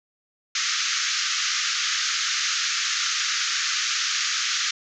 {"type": "band-pass noise", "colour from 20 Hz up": "white", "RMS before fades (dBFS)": -25, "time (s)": [0.55, 4.71], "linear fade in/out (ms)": 5, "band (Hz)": [1200, 6800], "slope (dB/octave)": 96, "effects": []}